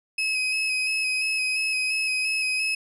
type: tone with vibrato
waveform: 35% pulse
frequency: 2551 Hz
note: D#7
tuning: 43 cents sharp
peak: -21 dBFS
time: 0.18-2.75 s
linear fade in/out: 5 ms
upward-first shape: square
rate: 2.9 Hz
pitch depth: 19 cents each way
effects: resampled to 24000 Hz